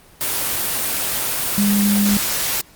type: tone in noise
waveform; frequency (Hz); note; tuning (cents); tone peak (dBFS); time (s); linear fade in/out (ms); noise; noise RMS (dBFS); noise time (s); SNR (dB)
sine; 203.5; G#3; -35; -14; 1.58-2.17; 0; white; -21; 0.21-2.61; +4
effects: pink hiss -48 dBFS RMS until 2.75 s + Opus 24 kbps